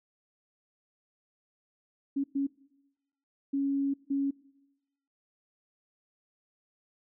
sine tone bursts at uneven times, 277.2 Hz, C#4, in tune, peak -26 dBFS, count 4, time 2.16-2.24 / 2.35-2.47 / 3.53-3.94 / 4.1-4.31 s, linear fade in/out 10 ms, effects noise-tail reverb RT60 1.0 s tail -22 dB re dry

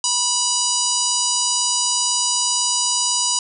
harmonic tone, 978 Hz, B5, 17 cents flat, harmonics 1 / 3 / 4 / 5 / 6 / 7 / 8 / 9, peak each -27 / -27 / -29 / -23 / -26 / -23 / -29 / -25 dBFS, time 0.04-3.39 s, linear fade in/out 2 ms, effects none

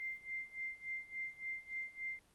sine tone with tremolo, 2093 Hz, C7, in tune, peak -38 dBFS, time 0-2.19 s, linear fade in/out 0 ms, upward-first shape sine, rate 3.5 Hz, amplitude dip 90%, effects pink hiss -69 dBFS RMS until 2.34 s + Opus 32 kbps

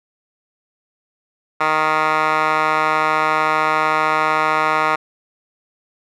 10% pulse tone with band-pass filter, 155.56 Hz, D#3, in tune, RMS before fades -17 dBFS, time 1.6-4.96 s, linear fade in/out 10 ms, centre 1400 Hz, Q 4.8, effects none

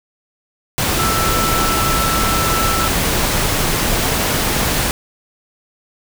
sine tone in noise, 1327 Hz, E6, 11 cents sharp, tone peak -19 dBFS, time 0.99-2.88 s, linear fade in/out 0 ms, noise pink, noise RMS -17 dBFS, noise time 0.78-4.91 s, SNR -5 dB, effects none

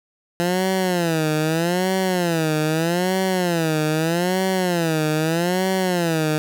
15% pulse tone with vibrato, 170.7 Hz, F3, 39 cents flat, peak -12 dBFS, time 0.4-6.38 s, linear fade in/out 0 ms, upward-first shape sine, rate 0.8 Hz, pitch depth 180 cents each way, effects none

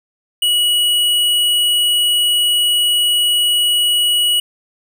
sine tone with hard clipping, 2920 Hz, F#7, 24 cents flat, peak -13 dBFS, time 0.42-4.4 s, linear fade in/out 5 ms, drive 14 dB, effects none

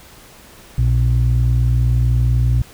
sine tone pair together, 60 / 120 Hz, B1 / B2, -49 / -49 cents, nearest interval octave, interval 1200 cents, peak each -13 dBFS, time 0.78-2.62 s, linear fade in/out 5 ms, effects tanh soft clip ceiling -8 dBFS + pink hiss -43 dBFS RMS until 2.73 s

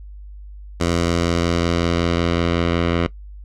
10% pulse tone with low-pass filter sweep, 85.4 Hz, F2, 38 cents flat, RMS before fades -19 dBFS, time 0.8-3.07 s, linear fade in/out 5 ms, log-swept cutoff 7300 to 2900 Hz, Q 1.1, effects noise-tail reverb RT60 0.1 s tail -19 dB re dry + added 50 Hz sine -34 dBFS peak until 3.44 s

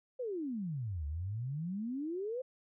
sine exponential two-way sweep, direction down then up, 529 to 70.6 to 529 Hz, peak -35 dBFS, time 0.19-2.42 s, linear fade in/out 10 ms, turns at 1.06 s, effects none

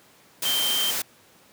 sine tone in noise, 3136 Hz, G7, in tune, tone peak -23 dBFS, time 0.45-0.91 s, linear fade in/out 5 ms, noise white, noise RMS -27 dBFS, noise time 0.42-1.02 s, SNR +1 dB, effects pink hiss -55 dBFS RMS until 1.52 s + high-pass 150 Hz 12 dB/octave

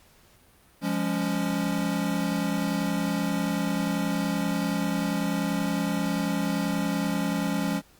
square chord, Db major, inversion first, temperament equal with one note detuned, 174.61 / 205 / 277.2 Hz, F3 / Ab3 / Db4, 0 / -22 / 0 cents, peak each -30 dBFS, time 0.81-7.82 s, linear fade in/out 50 ms, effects pink hiss -58 dBFS RMS until 7.99 s + Opus 48 kbps

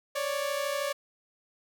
sawtooth tone pair together, 553 / 585.9 Hz, C#5 / D5, -4 / -4 cents, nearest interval minor second, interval 100 cents, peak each -28 dBFS, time 0.15-0.93 s, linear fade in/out 10 ms, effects none

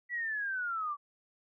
sine linear sweep, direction down, 1964 to 1136 Hz, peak -32 dBFS, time 0.09-0.97 s, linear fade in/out 50 ms, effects none

